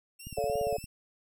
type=tone with vibrato; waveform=10% pulse; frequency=2694 Hz; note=E7; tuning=37 cents sharp; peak=-37 dBFS; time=0.19-0.86 s; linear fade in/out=10 ms; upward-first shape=triangle; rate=3.1 Hz; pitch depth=97 cents each way
type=click train; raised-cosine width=5 ms; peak=-30 dBFS; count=11; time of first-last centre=0.27-0.841 s; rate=17.5 Hz
type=chord; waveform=sine; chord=A augmented; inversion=none; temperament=equal with one note detuned; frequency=440 / 568.6 / 698.5 Hz; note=A4 / C#5 / E#5; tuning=0 / +44 / 0 cents; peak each=-32 / -31 / -33 dBFS; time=0.37-0.77 s; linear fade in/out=5 ms
effects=none